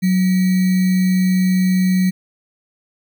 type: tone with sample-and-hold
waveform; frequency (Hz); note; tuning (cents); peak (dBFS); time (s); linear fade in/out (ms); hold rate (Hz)
sine; 185; F#3; 0; -12; 0.02-2.11; 20; 2100
effects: none